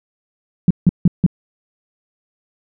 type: tone bursts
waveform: sine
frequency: 175.8 Hz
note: F3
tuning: 12 cents sharp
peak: -6 dBFS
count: 4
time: 0.68-1.264 s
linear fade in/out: 2 ms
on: 26 ms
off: 160 ms
effects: none